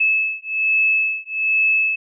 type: beating tone pair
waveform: sine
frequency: 2603 / 2604.2 Hz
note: E7 / E7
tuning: -22 / -22 cents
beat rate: 1.2 Hz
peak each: -19 dBFS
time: 0-1.96 s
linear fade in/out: 10 ms
effects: none

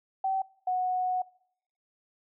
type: tone pair in turn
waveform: sine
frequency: 768 / 735.4 Hz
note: G5 / F#5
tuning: -36 / -11 cents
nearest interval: minor second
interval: 75 cents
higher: first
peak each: -25 dBFS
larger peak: neither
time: 0.24-0.42 / 0.67-1.22 s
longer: second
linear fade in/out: 5 ms
effects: noise-tail reverb RT60 0.7 s tail -24 dB re dry

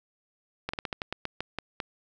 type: slowing click train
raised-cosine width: 0.3 ms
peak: -15 dBFS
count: 11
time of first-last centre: 0.69-1.802 s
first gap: 45 ms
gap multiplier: 1.19
effects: none

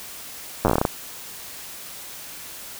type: slowing click train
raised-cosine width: 1 ms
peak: -4 dBFS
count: 11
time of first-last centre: 0.65-0.852 s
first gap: 9 ms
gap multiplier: 1.17
effects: white hiss -38 dBFS RMS until 2.79 s

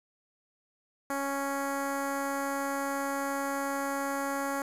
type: tone with notch filter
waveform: 10% pulse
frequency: 277.2 Hz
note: C#4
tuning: in tune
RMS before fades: -32 dBFS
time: 1.1-4.62 s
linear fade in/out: 2 ms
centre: 3800 Hz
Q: 0.95
effects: resampled to 32000 Hz + 9-bit

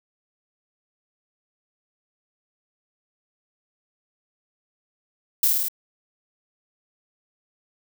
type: noise with echo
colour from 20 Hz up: violet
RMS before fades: -18 dBFS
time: 5.43-5.48 s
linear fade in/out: 2 ms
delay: 51 ms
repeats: 4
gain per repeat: -2 dB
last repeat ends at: 5.684 s
effects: none

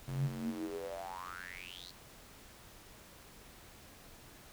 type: tone with high-pass filter sweep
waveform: square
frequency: 44.96 Hz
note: F#1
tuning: 49 cents flat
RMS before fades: -41 dBFS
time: 0.07-1.92 s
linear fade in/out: 20 ms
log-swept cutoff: 100 to 4500 Hz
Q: 9.8
effects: pink hiss -56 dBFS RMS until 4.52 s

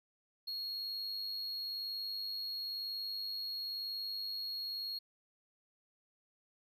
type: tone with amplitude modulation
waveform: triangle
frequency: 4300 Hz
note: C8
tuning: 47 cents sharp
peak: -35 dBFS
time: 0.47-4.99 s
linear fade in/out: 10 ms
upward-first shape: sine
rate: 101 Hz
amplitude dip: 35%
effects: none

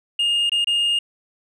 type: tone with dropouts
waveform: sine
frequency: 2835 Hz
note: F7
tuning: 25 cents sharp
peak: -14 dBFS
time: 0.19-0.99 s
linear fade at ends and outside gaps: 5 ms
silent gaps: 0.496-0.518 / 0.645-0.671 s
effects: tanh soft clip ceiling -16 dBFS

